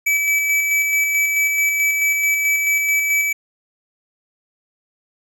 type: tone with tremolo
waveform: square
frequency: 2299 Hz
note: D7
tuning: 37 cents flat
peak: -15 dBFS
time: 0.06-3.33 s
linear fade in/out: 10 ms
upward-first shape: square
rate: 4.6 Hz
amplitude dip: 30%
effects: none